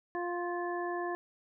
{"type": "harmonic tone with a mistuned harmonic", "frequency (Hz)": 350.8, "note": "F4", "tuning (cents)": 8, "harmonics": [1, 2, 3, 5], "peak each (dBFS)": [-35, -38, -40, -42], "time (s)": [0.15, 1.15], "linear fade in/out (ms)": 0, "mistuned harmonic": 5, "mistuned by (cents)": -16, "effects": []}